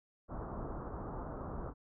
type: low-pass noise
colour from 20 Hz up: pink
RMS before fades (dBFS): -42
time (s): 0.28-1.74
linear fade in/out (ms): 50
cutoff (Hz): 1300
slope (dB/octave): 48
effects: none